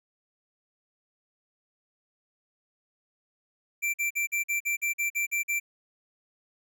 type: tone bursts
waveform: square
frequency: 2349 Hz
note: D7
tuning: in tune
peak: -26 dBFS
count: 11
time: 3.82-5.6 s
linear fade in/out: 20 ms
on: 120 ms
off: 46 ms
effects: none